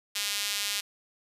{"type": "tone with high-pass filter", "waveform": "sawtooth", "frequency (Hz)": 204.1, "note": "G#3", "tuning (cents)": -30, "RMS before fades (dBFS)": -31, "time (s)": [0.15, 0.81], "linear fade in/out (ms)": 10, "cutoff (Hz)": 3200, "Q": 1.1, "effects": ["resampled to 32000 Hz"]}